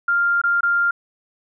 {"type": "tone with dropouts", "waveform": "sine", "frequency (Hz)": 1396.9, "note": "F6", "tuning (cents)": 0, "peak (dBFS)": -15, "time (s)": [0.08, 0.91], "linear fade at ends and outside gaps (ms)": 5, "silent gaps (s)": [[0.416, 0.437], [0.608, 0.631]], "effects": []}